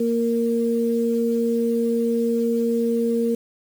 sine tone pair together, 232.5 / 464.6 Hz, A#3 / A#4, -4 / -6 cents, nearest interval octave, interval 1198 cents, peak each -21 dBFS, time 0-3.35 s, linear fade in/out 5 ms, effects 7-bit

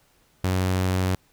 sawtooth tone, 92.8 Hz, F#2, 6 cents sharp, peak -17 dBFS, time 0.44-1.15 s, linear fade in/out 0 ms, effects pink hiss -62 dBFS RMS until 1.32 s

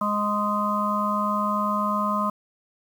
harmonic tone, 207.7 Hz, G#3, in tune, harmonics 1 / 3 / 5 / 6, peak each -27 / -31 / -25 / -27 dBFS, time 0.01-2.3 s, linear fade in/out 5 ms, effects 8-bit

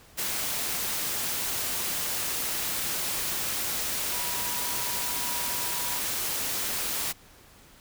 sine tone in noise, 969 Hz, B5, 33 cents flat, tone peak -39 dBFS, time 4.11-6 s, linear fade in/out 20 ms, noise white, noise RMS -30 dBFS, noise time 0.17-7.13 s, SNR -12 dB, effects pink hiss -54 dBFS RMS until 7.8 s

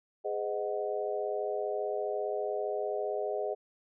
sine chord, Ab dominant seventh, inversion none, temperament equal with one note detuned, 415.3 / 510.4 / 622.3 / 740 Hz, Ab4 / C5 / Eb5 / Gb5, 0 / -43 / 0 / 0 cents, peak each -34 / -38 / -35 / -39 dBFS, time 0.24-3.55 s, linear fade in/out 20 ms, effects none

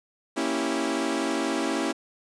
sawtooth chord, A# diminished seventh, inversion none, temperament equal, 233.1 / 277.2 / 329.6 / 392 Hz, A#3 / C#4 / E4 / G4, 0 / 0 / 0 / 0 cents, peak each -29 / -25 / -25 / -29 dBFS, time 0.36-1.93 s, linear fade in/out 20 ms, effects resampled to 22050 Hz + 8-bit

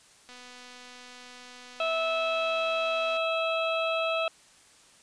click train, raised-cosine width 0.2 ms, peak -31 dBFS, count 715, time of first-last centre 0.29-3.169 s, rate 248 Hz
harmonic tone, 653 Hz, E5, 17 cents flat, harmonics 1 / 2 / 4 / 5 / 6, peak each -28 / -32 / -32 / -38 / -40 dBFS, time 1.8-4.28 s, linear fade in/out 2 ms
effects white hiss -57 dBFS RMS until 5.02 s + resampled to 22050 Hz

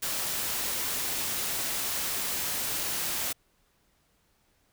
white noise, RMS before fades -31 dBFS, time 0.02-3.33 s, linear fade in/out 10 ms, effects pink hiss -69 dBFS RMS until 4.72 s

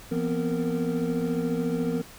triangle tone cluster, 170.1 / 241.6 / 255.7 / 462.3 Hz, F3 / B3 / C4 / A#4, -45 / -38 / -40 / -14 cents, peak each -28 dBFS, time 0.11-2.02 s, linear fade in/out 10 ms, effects pink hiss -47 dBFS RMS until 2.18 s

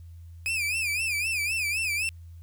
40% pulse tone with vibrato, 2493 Hz, D#7, 3 cents sharp, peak -25 dBFS, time 0.46-2.09 s, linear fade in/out 0 ms, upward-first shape sine, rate 3.9 Hz, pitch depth 140 cents each way, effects added 84 Hz sine -42 dBFS peak until 2.42 s + white hiss -69 dBFS RMS until 2.42 s

